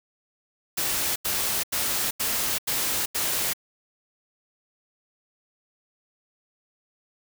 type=noise bursts; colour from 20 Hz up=white; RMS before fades=-26 dBFS; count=6; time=0.77-3.535 s; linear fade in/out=10 ms; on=390 ms; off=85 ms; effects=none